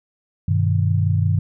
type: chord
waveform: sine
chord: G augmented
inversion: none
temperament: equal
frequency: 98 / 123.47 / 155.56 Hz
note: G2 / B2 / D#3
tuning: 0 / 0 / 0 cents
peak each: -17 / -23 / -21 dBFS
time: 0.48-1.39 s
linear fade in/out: 5 ms
effects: none